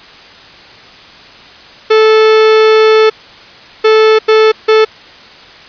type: tone bursts at uneven times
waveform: 45% pulse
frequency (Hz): 437.2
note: A4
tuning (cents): -11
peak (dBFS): -4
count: 4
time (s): 1.9-3.1 / 3.84-4.19 / 4.28-4.52 / 4.68-4.85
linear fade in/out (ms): 10
effects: white hiss -35 dBFS RMS until 5.68 s + resampled to 11025 Hz